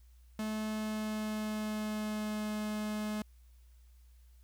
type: tone with pitch glide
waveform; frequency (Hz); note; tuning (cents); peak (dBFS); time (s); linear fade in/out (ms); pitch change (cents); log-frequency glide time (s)
45% pulse; 216.1 to 212.4; A3 to G#3; -31 to +39; -34; 0.39-3.22; 2; -30; 0.68-2.53
effects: added 60 Hz sine -56 dBFS peak until 4.43 s + white hiss -73 dBFS RMS until 4.43 s